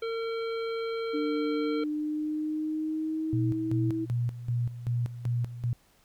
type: harmonic tone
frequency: 455.3 Hz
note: A#4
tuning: 41 cents flat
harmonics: 1 / 3 / 5 / 7 / 9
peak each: -30 / -40 / -44 / -47 / -49 dBFS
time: 0.02-1.84 s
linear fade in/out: 5 ms
type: tone with pitch glide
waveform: sine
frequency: 297.6 to 324.5 Hz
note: D4 to E4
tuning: +23 to -27 cents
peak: -28 dBFS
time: 1.13-4.06 s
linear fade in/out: 20 ms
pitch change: +150 cents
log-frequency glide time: 1.58-3.91 s
type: tone with tremolo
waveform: sine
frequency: 120 Hz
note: B2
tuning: 49 cents flat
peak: -25 dBFS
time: 3.33-5.73 s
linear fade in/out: 0 ms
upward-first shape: square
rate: 2.6 Hz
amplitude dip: 75%
effects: pink hiss -64 dBFS RMS until 6.04 s